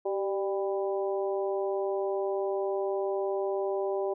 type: harmonic tone with a mistuned harmonic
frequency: 198.2 Hz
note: G3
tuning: 19 cents sharp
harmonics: 2 / 3 / 4 / 5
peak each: -29 / -33 / -37 / -42 dBFS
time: 0.05-4.14 s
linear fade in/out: 10 ms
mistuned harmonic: 2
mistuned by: -34 cents
effects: none